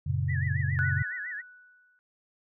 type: chord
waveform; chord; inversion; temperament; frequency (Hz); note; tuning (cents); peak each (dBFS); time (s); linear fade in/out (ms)
sine; F# major; none; equal; 92.5 / 116.54 / 138.59; F#2 / A#2 / C#3; 0 / 0 / 0; -29 / -32 / -29; 0.06-1.03; 10
type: tone with vibrato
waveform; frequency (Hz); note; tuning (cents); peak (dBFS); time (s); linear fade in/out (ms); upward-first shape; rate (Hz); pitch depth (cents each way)
sine; 1821; A#6; -41; -34; 0.28-1.42; 20; sine; 7.2; 160
type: tone with exponential decay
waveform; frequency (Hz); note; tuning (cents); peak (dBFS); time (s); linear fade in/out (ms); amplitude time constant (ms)
sine; 1480; F#6; 0; -25; 0.79-1.99; 0; 260
effects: none